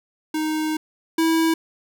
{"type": "tone pair in turn", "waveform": "square", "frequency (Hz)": [311.1, 325.5], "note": ["D#4", "E4"], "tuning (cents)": [0, -22], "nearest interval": "minor second", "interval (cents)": 78, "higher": "second", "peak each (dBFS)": [-22, -17], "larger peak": "second", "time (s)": [[0.34, 0.77], [1.18, 1.54]], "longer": "first", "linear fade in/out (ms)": 5, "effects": []}